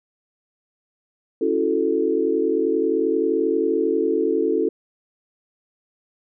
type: chord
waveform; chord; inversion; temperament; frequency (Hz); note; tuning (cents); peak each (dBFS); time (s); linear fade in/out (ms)
sine; F# minor seventh; second; equal; 277.2 / 329.6 / 370 / 440; C#4 / E4 / F#4 / A4; 0 / 0 / 0 / 0; -26 / -23 / -24 / -21; 1.41-4.69; 5
effects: none